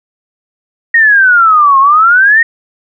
sine exponential two-way sweep, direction down then up, 1880 to 1064 to 1880 Hz, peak -3 dBFS, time 0.94-2.43 s, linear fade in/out 5 ms, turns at 1.79 s, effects none

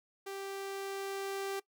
sawtooth tone with level ramp, 392 Hz, G4, in tune, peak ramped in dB -36 to -31 dBFS, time 0.26-1.6 s, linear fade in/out 10 ms, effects noise-tail reverb RT60 0.1 s tail -20 dB re dry

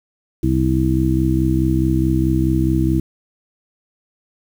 harmonic tone, 64.7 Hz, C2, 19 cents flat, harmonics 1 / 2 / 3 / 4 / 5, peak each -20 / -19 / -23 / -24 / -18 dBFS, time 0.43-3 s, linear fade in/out 5 ms, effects 7-bit

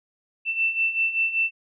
sine beating tone pair, 2670 / 2675.2 Hz, E7 / E7, +22 / +25 cents, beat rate 5.2 Hz, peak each -27 / -22 dBFS, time 0.45-1.51 s, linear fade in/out 50 ms, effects none

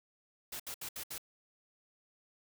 white noise bursts, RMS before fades -42 dBFS, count 5, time 0.52-1.181 s, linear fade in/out 5 ms, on 77 ms, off 69 ms, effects none

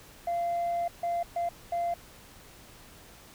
sine tone bursts at uneven times, 690 Hz, F5, 21 cents flat, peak -25 dBFS, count 4, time 0.27-0.88 / 1.03-1.23 / 1.36-1.49 / 1.72-1.94 s, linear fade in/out 5 ms, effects tanh soft clip ceiling -25 dBFS + pink hiss -52 dBFS RMS until 3.34 s

